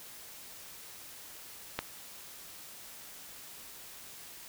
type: click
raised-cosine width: 0.3 ms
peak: -15 dBFS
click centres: 1.79 s
effects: white hiss -49 dBFS RMS until 4.48 s